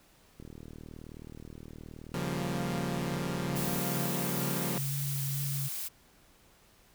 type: click train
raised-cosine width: 3 ms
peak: -33 dBFS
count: 133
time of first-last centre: 0.4-3.785 s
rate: 39 Hz
type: chord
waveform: sawtooth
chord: G half-diminished seventh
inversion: second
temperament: equal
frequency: 138.59 / 174.61 / 196 / 233.1 Hz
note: Db3 / F3 / G3 / Bb3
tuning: 0 / 0 / 0 / 0 cents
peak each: -32 / -31 / -36 / -35 dBFS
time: 2.14-4.78 s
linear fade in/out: 2 ms
type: tone with vibrato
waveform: sine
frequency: 138.59 Hz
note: C#3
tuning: in tune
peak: -32 dBFS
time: 3.09-5.69 s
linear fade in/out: 20 ms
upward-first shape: square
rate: 2.2 Hz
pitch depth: 12 cents each way
type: noise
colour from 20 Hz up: blue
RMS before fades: -37 dBFS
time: 3.55-5.89 s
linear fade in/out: 20 ms
effects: pink hiss -62 dBFS RMS until 6.94 s